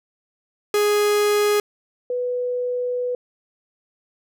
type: tone pair in turn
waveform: 45% pulse / sine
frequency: 415.3 / 494.2 Hz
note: G#4 / B4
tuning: 0 / +1 cents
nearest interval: minor third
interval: 301 cents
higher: second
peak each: -16 / -21 dBFS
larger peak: first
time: 0.74-1.6 / 2.1-3.15 s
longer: second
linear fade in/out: 2 ms
effects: none